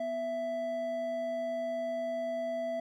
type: tone pair together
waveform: triangle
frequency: 247.3 / 663 Hz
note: B3 / E5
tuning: +3 / +10 cents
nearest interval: octave + perfect fourth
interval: 1707 cents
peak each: -40 / -30 dBFS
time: 0-2.8 s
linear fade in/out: 5 ms
effects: none